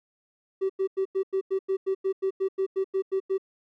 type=tone bursts; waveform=triangle; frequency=384.1 Hz; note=G4; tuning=35 cents flat; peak=-19 dBFS; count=16; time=0.61-3.381 s; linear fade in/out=20 ms; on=86 ms; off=93 ms; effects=tanh soft clip ceiling -19 dBFS